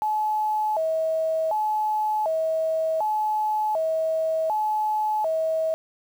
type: tone with vibrato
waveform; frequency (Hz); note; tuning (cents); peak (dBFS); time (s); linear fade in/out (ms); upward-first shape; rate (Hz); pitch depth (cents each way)
sine; 741; F#5; +2; -21; 0.02-5.74; 0; square; 0.67; 250
effects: 8-bit